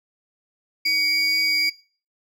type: tone pair together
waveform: triangle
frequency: 2251 / 4815 Hz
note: C#7 / D8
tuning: +26 / +42 cents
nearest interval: octave + minor second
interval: 1316 cents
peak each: -18 dBFS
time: 0.85-1.7 s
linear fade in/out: 10 ms
effects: noise-tail reverb RT60 0.4 s tail -23 dB re dry + tanh soft clip ceiling -14 dBFS